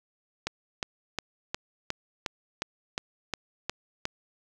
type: click train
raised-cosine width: 0.2 ms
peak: -12 dBFS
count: 11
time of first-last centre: 0.47-4.054 s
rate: 2.79 Hz
effects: none